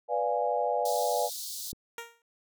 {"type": "chord", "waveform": "sine", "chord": "B diminished seventh", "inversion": "none", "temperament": "equal", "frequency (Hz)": [493.9, 587.3, 698.5, 830.6], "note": ["B4", "D5", "F5", "Ab5"], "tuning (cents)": [0, 0, 0, 0], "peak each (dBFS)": -31, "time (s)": [0.08, 1.3], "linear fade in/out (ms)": 50}
{"type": "high-pass noise", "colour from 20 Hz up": "pink", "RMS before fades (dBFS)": -38, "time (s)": [0.85, 1.72], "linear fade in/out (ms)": 5, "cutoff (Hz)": 3800, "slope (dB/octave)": 48}
{"type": "click", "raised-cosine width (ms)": 3, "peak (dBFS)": -31, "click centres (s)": 1.73}
{"type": "tone with exponential decay", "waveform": "10% pulse", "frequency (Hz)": 466.2, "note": "A#4", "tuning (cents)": 0, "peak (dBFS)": -26, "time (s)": [1.98, 2.22], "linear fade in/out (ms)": 1, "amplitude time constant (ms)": 52}
{"effects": []}